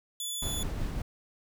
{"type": "tone", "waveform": "15% pulse", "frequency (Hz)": 3450, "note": "A7", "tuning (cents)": -35, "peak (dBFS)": -26, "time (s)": [0.2, 0.63], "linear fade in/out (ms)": 2}
{"type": "noise with tremolo", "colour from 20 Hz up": "brown", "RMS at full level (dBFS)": -32, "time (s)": [0.42, 1.02], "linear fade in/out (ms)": 5, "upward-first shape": "triangle", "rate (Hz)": 5.4, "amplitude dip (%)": 30}
{"effects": []}